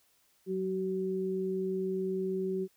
sine tone pair together, 186.39 / 378.1 Hz, F#3 / F#4, +13 / +38 cents, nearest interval octave, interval 1225 cents, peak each -35 / -31 dBFS, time 0.46-2.68 s, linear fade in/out 50 ms, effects white hiss -69 dBFS RMS until 2.76 s

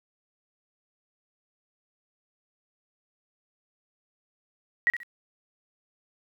sine tone with echo, 1908 Hz, A#6, 40 cents sharp, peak -18 dBFS, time 4.87-4.9 s, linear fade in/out 0 ms, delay 66 ms, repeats 2, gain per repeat -11 dB, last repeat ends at 5.032 s, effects 10-bit

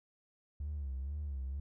triangle tone with vibrato, 70 Hz, C#2, 18 cents sharp, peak -33 dBFS, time 0.6-1.6 s, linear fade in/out 5 ms, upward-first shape sine, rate 2.1 Hz, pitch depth 120 cents each way, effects tanh soft clip ceiling -33 dBFS

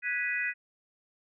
sine chord, G# minor seventh, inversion third, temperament equal with one note detuned, 1480 / 1661.2 / 1963 / 2489 Hz, F#6 / G#6 / B6 / D#7, 0 / 0 / -11 / 0 cents, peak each -37 / -36 / -31 / -34 dBFS, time 0.02-0.54 s, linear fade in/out 50 ms, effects none

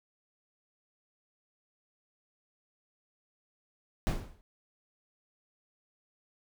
brown noise with exponential decay, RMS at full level -24 dBFS, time 4.07-4.41 s, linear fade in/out 0 ms, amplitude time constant 72 ms, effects none

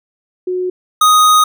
sine / square tone pair in turn, 365.3 / 1246.6 Hz, F#4 / D#6, -22 / +3 cents, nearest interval octave + major sixth, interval 2125 cents, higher second, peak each -15 / -7 dBFS, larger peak second, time 0.47-0.7 / 1.01-1.44 s, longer second, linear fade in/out 5 ms, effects none

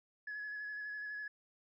sine tone with vibrato, 1692 Hz, G#6, 32 cents sharp, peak -39 dBFS, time 0.27-1.28 s, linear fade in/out 5 ms, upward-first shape square, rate 12 Hz, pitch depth 17 cents each way, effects tanh soft clip ceiling -37 dBFS

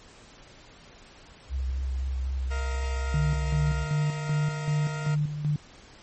sine tone with vibrato, 65.6 Hz, C2, 5 cents sharp, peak -26 dBFS, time 1.49-3.87 s, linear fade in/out 50 ms, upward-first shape triangle, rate 3.9 Hz, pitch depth 27 cents each way
15% pulse chord, Bb suspended fourth, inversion none, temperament equal with one note detuned, 466.2 / 637.9 / 698.5 Hz, Bb4 / Eb5 / F5, 0 / +43 / 0 cents, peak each -32 / -35 / -36 dBFS, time 2.5-5.16 s, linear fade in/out 20 ms
sine tone with tremolo, 148.9 Hz, D3, 24 cents sharp, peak -22 dBFS, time 3.14-5.56 s, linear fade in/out 2 ms, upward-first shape square, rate 2.6 Hz, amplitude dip 60%
effects pink hiss -51 dBFS RMS until 6.02 s + MP3 32 kbps

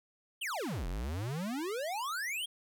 square exponential two-way sweep, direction down then up, 3322 to 40.23 to 3322 Hz, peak -35 dBFS, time 0.41-2.46 s, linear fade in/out 10 ms, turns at 0.87 s, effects none

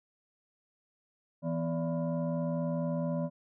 sine tone with frequency modulation, 165.3 Hz, E3, 5 cents sharp, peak -29 dBFS, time 1.42-3.3 s, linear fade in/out 50 ms, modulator 415 Hz, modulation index 1.1, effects none

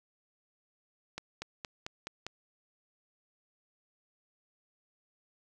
accelerating click train, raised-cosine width 0.2 ms, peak -21 dBFS, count 6, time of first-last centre 1.18-2.266 s, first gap 240 ms, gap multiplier 0.95, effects none

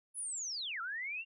sine linear two-way sweep, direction down then up, 10548 to 1300 to 2810 Hz, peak -37 dBFS, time 0.14-1.25 s, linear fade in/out 50 ms, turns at 0.81 s, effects none

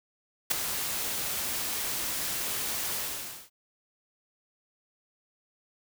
white noise with ADSR envelope, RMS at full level -22 dBFS, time 0.5-3.5 s, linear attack 14 ms, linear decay 8 ms, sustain -10 dB, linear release 540 ms, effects none

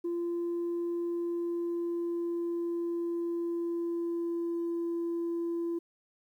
sine tone with pitch glide, 343.6 to 338.9 Hz, F4 to E4, -28 to +48 cents, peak -28 dBFS, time 0.04-5.79 s, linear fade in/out 10 ms, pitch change -24 cents, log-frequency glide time 1.02-4.9 s, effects tanh soft clip ceiling -28 dBFS + 11-bit

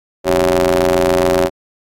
sawtooth ring-modulated tone, 87.31 Hz, F2, in tune, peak -4 dBFS, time 0.24-1.5 s, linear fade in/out 50 ms, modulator 468 Hz, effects AAC 64 kbps

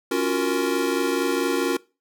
square chord, Gb major seventh, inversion second, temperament equal with one note detuned, 277.2 / 345.6 / 370 / 466.2 Hz, Db4 / F4 / Gb4 / Bb4, 0 / -18 / 0 / 0 cents, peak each -27 dBFS, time 0.11-1.77 s, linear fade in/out 5 ms, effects noise-tail reverb RT60 0.3 s tail -22 dB re dry

